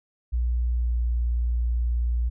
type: tone with pitch glide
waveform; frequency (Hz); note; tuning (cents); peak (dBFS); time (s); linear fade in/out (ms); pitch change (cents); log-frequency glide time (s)
sine; 60 to 59.28; B1 to A#1; -49 to +30; -21; 0.32-2.3; 20; -21; 0.73-0.94
effects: none